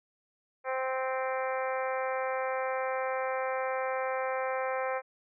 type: harmonic tone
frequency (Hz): 261.1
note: C4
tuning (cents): -3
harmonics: 2 / 3 / 4 / 5 / 6 / 7 / 8 / 9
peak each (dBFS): -32 / -36 / -38 / -40 / -42 / -43 / -44 / -45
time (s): 0.64-5.02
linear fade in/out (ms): 50
effects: none